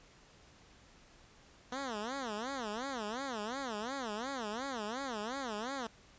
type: tone with vibrato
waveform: 10% pulse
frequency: 240 Hz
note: B3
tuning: 49 cents flat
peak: -29 dBFS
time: 1.72-5.87 s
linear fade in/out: 2 ms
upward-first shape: sine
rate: 2.8 Hz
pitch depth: 260 cents each way
effects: pink hiss -61 dBFS RMS until 6.18 s + resampled to 16000 Hz